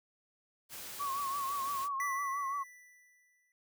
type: noise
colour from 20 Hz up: white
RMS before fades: -45 dBFS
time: 0.69-1.89 s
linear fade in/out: 50 ms
type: tone with vibrato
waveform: sine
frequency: 1110 Hz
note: C#6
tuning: 2 cents sharp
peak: -33 dBFS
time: 0.99-2.64 s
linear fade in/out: 20 ms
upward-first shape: triangle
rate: 5.9 Hz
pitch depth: 77 cents each way
type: tone with exponential decay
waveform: square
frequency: 1977 Hz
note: B6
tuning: 1 cent sharp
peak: -35 dBFS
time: 2-3.52 s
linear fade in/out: 1 ms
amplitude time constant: 330 ms
effects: none